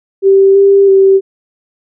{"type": "tone with pitch steps", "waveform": "sine", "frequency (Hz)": [389.6, 395.6, 387.3], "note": ["G4", "G4", "G4"], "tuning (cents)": [-11, 16, -21], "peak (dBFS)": -3, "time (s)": [0.22, 1.21], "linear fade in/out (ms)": 50, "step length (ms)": 330, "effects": []}